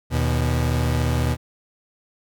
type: tone pair together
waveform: 35% pulse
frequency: 77.78 / 121.38 Hz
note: D#2 / B2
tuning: 0 / -30 cents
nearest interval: minor sixth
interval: 770 cents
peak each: -20 dBFS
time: 0.1-1.37 s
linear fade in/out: 50 ms
effects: none